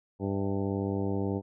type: harmonic tone with a mistuned harmonic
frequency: 98.4 Hz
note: G2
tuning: 7 cents sharp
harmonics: 1 / 2 / 3 / 4 / 5 / 6 / 7 / 8 / 9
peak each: -33 / -33 / -34 / -35 / -38 / -46 / -45 / -45 / -46 dBFS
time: 0.19-1.42 s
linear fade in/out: 50 ms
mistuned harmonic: 7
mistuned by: -71 cents
effects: none